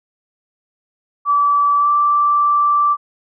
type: tone with pitch glide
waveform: sine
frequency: 1154 to 1169.4 Hz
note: D6 to D6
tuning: -31 to -8 cents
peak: -11 dBFS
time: 1.25-2.97 s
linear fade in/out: 50 ms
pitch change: +23 cents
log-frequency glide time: 1.78-1.89 s
effects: none